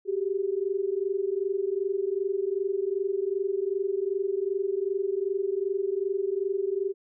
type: tone pair together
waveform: sine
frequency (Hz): 380 / 402.6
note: F#4 / G4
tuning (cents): +46 / +46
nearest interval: minor second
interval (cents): 100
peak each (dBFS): -28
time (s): 0.05-6.94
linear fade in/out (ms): 50
effects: none